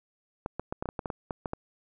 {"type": "clicks", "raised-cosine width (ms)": 1, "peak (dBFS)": -18, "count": 12, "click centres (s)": [0.461, 0.596, 0.725, 0.825, 0.857, 0.889, 0.992, 1.058, 1.102, 1.308, 1.458, 1.534], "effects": []}